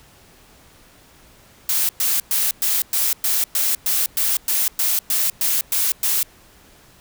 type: noise bursts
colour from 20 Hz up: blue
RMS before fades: -19 dBFS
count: 15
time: 1.69-6.23 s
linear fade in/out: 2 ms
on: 200 ms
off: 110 ms
effects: pink hiss -50 dBFS RMS until 7 s